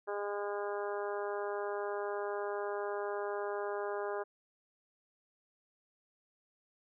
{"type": "harmonic tone", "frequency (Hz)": 204, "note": "G#3", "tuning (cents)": -31, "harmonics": [2, 3, 4, 5, 6, 7, 8], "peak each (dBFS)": [-37, -41, -43, -45, -47, -48, -49], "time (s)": [0.07, 4.24], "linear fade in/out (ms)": 20, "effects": []}